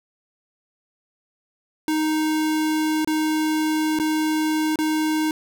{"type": "tone with dropouts", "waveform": "square", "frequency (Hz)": 311.1, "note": "D#4", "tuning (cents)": 0, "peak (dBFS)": -20, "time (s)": [1.88, 5.31], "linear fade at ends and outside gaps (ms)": 1, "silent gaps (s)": [[3.047, 3.074], [3.989, 3.998], [4.758, 4.788]], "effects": []}